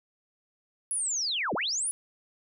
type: linear two-way sweep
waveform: sine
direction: down then up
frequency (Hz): 10548 to 139.9 to 10548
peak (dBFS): -27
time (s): 0.91-1.91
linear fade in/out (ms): 0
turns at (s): 1.54
effects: none